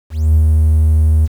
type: tone with ADSR envelope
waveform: triangle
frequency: 78.1 Hz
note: D#2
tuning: 7 cents sharp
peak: -3 dBFS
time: 0.1-1.28 s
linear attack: 250 ms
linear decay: 72 ms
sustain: -2 dB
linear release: 37 ms
effects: tanh soft clip ceiling -2 dBFS + 7-bit

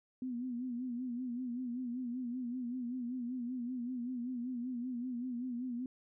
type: tone with vibrato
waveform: sine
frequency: 246.9 Hz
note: B3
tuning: in tune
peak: -36 dBFS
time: 0.22-5.86 s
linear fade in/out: 2 ms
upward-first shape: sine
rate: 5.2 Hz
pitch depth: 81 cents each way
effects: none

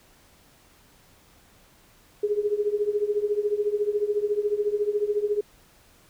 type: tone with tremolo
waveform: sine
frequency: 415.3 Hz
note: G#4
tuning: in tune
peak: -18 dBFS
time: 2.23-5.41 s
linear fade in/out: 5 ms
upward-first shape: triangle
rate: 14 Hz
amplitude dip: 90%
effects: pink hiss -57 dBFS RMS until 6.09 s

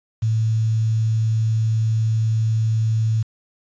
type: tone with quantisation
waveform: sine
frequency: 111 Hz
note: A2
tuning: 16 cents sharp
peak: -16 dBFS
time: 0.22-3.23 s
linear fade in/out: 10 ms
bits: 7
effects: resampled to 16000 Hz

